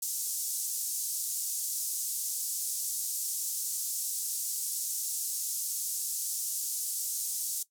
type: band-pass noise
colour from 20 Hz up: pink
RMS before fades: -34 dBFS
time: 0.02-7.63 s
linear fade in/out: 5 ms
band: 6300 to 14000 Hz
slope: 24 dB/octave
effects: noise-tail reverb RT60 0.1 s tail -17 dB re dry